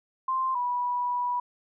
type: tone pair in turn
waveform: sine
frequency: 1046.5 / 978.8 Hz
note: C6 / B5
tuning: 0 / -16 cents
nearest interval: minor second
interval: 116 cents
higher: first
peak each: -24 / -25 dBFS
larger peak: first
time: 0.28-0.55 / 0.55-1.4 s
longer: second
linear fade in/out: 5 ms
effects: none